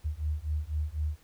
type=beating tone pair; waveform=sine; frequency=74.1 / 78.1 Hz; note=D2 / D#2; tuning=+16 / +7 cents; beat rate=4 Hz; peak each=-32 / -32 dBFS; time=0.04-1.17 s; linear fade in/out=20 ms; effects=pink hiss -62 dBFS RMS until 1.23 s